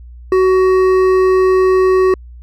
triangle tone with hard clipping, 374.3 Hz, F#4, 20 cents sharp, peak -10 dBFS, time 0.32-2.14 s, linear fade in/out 2 ms, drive 13 dB, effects added 60 Hz sine -32 dBFS peak until 2.42 s

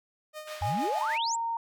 sawtooth tone with tremolo, 614 Hz, D#5, 23 cents flat, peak -32 dBFS, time 0.33-1.18 s, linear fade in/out 50 ms, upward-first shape triangle, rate 6.4 Hz, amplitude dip 70%
white band-pass noise, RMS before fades -47 dBFS, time 0.47-1.18 s, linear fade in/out 5 ms, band 910 to 3400 Hz, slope 12 dB/octave
sine exponential sweep, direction up, 78.8 to 8060 Hz, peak -30 dBFS, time 0.61-1.36 s, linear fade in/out 10 ms
sine tone with pitch glide, 826 to 921.8 Hz, G#5 to A#5, -10 to -20 cents, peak -28 dBFS, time 0.62-1.57 s, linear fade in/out 2 ms, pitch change +190 cents, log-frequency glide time 0.86-1.2 s
effects none

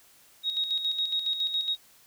sine tone with tremolo, 3770 Hz, A#7, 19 cents sharp, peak -24 dBFS, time 0.43-1.77 s, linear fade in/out 50 ms, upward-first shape square, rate 7.2 Hz, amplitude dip 55%, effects white hiss -58 dBFS RMS until 2.06 s

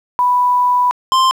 sine / square tone pair in turn, 987.8 / 1046.5 Hz, B5 / C6, 0 / 0 cents, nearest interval minor second, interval 100 cents, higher second, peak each -10 dBFS, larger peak neither, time 0.19-0.91 / 1.12-1.31 s, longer first, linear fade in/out 0 ms, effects low-pass 7000 Hz 12 dB/octave + 7-bit

